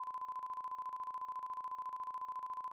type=tone with tremolo; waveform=sine; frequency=1017 Hz; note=C6; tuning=50 cents flat; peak=-38 dBFS; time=0-2.72 s; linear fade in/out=5 ms; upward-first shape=square; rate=14 Hz; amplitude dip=65%; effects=none